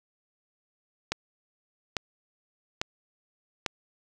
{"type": "click train", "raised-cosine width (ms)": 0.2, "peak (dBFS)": -10, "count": 4, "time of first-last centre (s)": [1.12, 3.662], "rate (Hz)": 1.18, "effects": []}